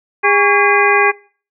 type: harmonic tone with a mistuned harmonic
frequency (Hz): 407.1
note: G#4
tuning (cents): -35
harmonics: 1 / 2 / 3 / 4 / 5 / 6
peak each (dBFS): -16 / -16 / -16 / -16 / -16 / -16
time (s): 0.23-1.12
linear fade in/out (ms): 20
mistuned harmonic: 3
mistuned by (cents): -140
effects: noise-tail reverb RT60 0.4 s tail -21 dB re dry